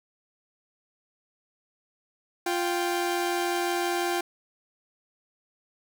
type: tone pair together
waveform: sawtooth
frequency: 349.2 / 784 Hz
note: F4 / G5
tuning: 0 / 0 cents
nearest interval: octave + major second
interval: 1400 cents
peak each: -23 / -26 dBFS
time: 2.46-4.21 s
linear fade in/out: 5 ms
effects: none